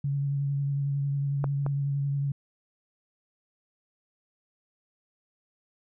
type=tone with vibrato; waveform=sine; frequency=140.4 Hz; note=C#3; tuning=22 cents sharp; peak=-25 dBFS; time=0.04-2.32 s; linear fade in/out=5 ms; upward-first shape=triangle; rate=11 Hz; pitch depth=23 cents each way
type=clicks; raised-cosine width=1 ms; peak=-16 / -20 dBFS; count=2; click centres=1.442 / 1.664 s
effects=none